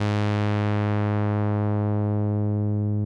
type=tone with low-pass filter sweep; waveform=sawtooth; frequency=104.1 Hz; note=G#2; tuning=5 cents sharp; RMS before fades=-23 dBFS; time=0-3.05 s; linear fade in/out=10 ms; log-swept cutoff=4900 to 290 Hz; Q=0.72; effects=none